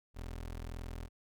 25% pulse tone, 41.69 Hz, E1, 20 cents sharp, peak -37 dBFS, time 0.14-1.09 s, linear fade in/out 50 ms, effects none

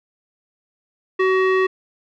square tone with low-pass filter, 376.6 Hz, F#4, 31 cents sharp, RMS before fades -17 dBFS, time 1.19-1.67 s, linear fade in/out 10 ms, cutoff 2100 Hz, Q 2, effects none

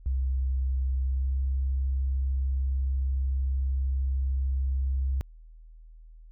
sine tone with pitch glide, 65.41 to 66.51 Hz, C2 to C2, 0 to +29 cents, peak -23 dBFS, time 0.06-5.21 s, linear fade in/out 0 ms, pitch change +29 cents, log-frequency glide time 1.04-1.31 s, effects tanh soft clip ceiling -20 dBFS + added 40 Hz sine -46 dBFS peak until 6.31 s

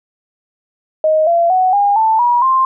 sine tone with pitch steps, 625 / 681.6 / 743.3 / 810.5 / 883.9 / 963.9 / 1051.1 Hz, D#5 / F5 / F#5 / G#5 / A5 / B5 / C6, +8 / -42 / +8 / -42 / +8 / -42 / +8 cents, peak -9 dBFS, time 1.04-2.65 s, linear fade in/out 2 ms, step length 230 ms, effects none

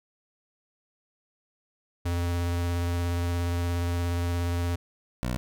square tone with vibrato, 86.7 Hz, F2, 12 cents flat, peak -26 dBFS, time 2.05-4.76 s, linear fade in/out 10 ms, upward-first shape square, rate 17 Hz, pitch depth 11 cents each way
15% pulse tone, 61.5 Hz, B1, 7 cents flat, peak -21 dBFS, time 5.23-5.37 s, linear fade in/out 0 ms
effects none

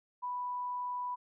sine tone, 987.8 Hz, B5, in tune, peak -34 dBFS, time 0.22-1.16 s, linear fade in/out 20 ms, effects none

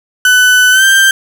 35% pulse tone with pitch glide, 1500 to 1573.7 Hz, F#6 to G6, +23 to +6 cents, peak -3 dBFS, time 0.25-1.11 s, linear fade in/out 2 ms, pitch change +83 cents, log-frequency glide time 0.71-0.85 s, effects none

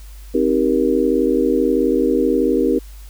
sine chord, C minor seventh, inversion none, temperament just, 261.6 / 314 / 392.4 / 470.9 Hz, C4 / Eb4 / G4 / Bb4, 0 / +16 / +2 / +18 cents, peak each -19 dBFS, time 0.34-2.79 s, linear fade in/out 10 ms, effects added 50 Hz sine -34 dBFS peak until 3.09 s + white hiss -48 dBFS RMS until 3.09 s

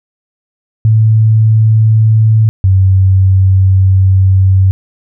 sine tone pair in turn, 110 / 95.12 Hz, A2 / F#2, 0 / +48 cents, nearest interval minor third, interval 252 cents, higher first, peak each -4 dBFS, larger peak neither, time 0.85-2.49 / 2.64-4.71 s, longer second, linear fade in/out 0 ms, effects none

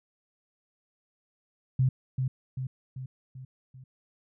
sine tone with echo, 130 Hz, C3, 11 cents flat, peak -20 dBFS, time 1.79-1.89 s, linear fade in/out 5 ms, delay 390 ms, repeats 5, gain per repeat -5 dB, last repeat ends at 3.84 s, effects none

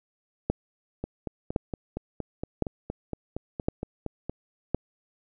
two click trains, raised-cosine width 2 ms, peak -18 / -10 dBFS, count 15 / 5, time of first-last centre 1.04-4.296 / 0.5-4.746 s, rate 4.3 / 0.942 Hz, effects none

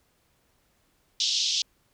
pink band-pass noise, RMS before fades -26 dBFS, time 1.2-1.62 s, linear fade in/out 2 ms, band 3100 to 6200 Hz, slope 48 dB/octave, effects pink hiss -68 dBFS RMS until 1.93 s

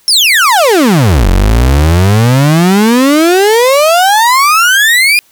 35% pulse exponential two-way sweep, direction down then up, 5520 to 43.65 to 2482 Hz, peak -3 dBFS, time 0.08-5.19 s, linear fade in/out 0 ms, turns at 1.29 s, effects white hiss -48 dBFS RMS until 5.31 s

